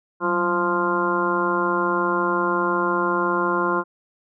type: harmonic tone with a mistuned harmonic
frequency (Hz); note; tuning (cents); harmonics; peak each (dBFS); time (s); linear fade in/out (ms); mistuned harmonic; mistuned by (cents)
174.4; F3; -2; 1 / 2 / 3 / 4 / 5 / 6 / 7 / 8; -30 / -24 / -29 / -34 / -31 / -23 / -32 / -26; 0.2-3.84; 50; 1; +120
effects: none